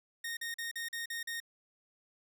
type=tone bursts; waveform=sawtooth; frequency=1852 Hz; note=A#6; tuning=12 cents flat; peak=-33 dBFS; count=7; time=0.24-1.402 s; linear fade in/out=5 ms; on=130 ms; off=42 ms; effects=none